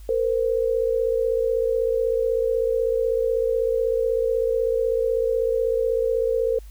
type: tone pair together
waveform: sine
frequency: 457.9 / 514 Hz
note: A#4 / C5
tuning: -31 / -31 cents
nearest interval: major second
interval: 200 cents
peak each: -21 / -23 dBFS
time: 0.09-6.59 s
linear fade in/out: 2 ms
effects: added 50 Hz sine -38 dBFS peak until 6.7 s + white hiss -56 dBFS RMS until 6.7 s